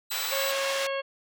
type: tone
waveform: 10% pulse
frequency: 3951 Hz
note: B7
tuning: in tune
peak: -24 dBFS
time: 0.1-0.52 s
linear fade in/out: 10 ms
type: band-pass noise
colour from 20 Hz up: white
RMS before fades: -33 dBFS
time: 0.11-0.87 s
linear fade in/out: 5 ms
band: 680 to 4700 Hz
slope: 12 dB/octave
type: harmonic tone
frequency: 547 Hz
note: C#5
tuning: 23 cents flat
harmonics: 1 / 2 / 3 / 4 / 5 / 6 / 8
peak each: -29 / -36 / -38 / -40 / -39 / -41 / -48 dBFS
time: 0.31-1.02 s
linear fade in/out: 20 ms
effects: none